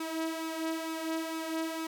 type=tone with flanger; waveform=sawtooth; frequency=323 Hz; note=E4; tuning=35 cents flat; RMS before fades=-35 dBFS; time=0-1.87 s; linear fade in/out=5 ms; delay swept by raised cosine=0.78 to 3.08 ms; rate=2.2 Hz; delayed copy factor=+0.55; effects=none